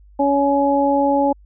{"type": "harmonic tone", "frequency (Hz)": 280.7, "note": "C#4", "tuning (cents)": 22, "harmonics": [1, 2, 3], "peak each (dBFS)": [-18, -18, -18], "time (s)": [0.19, 1.33], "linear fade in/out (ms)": 10, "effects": ["added 50 Hz sine -44 dBFS peak until 1.45 s"]}